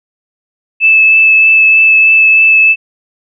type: tone with vibrato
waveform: sine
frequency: 2620 Hz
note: E7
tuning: 11 cents flat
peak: -3 dBFS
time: 0.8-2.76 s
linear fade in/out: 50 ms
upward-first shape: triangle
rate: 3.2 Hz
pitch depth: 11 cents each way
effects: none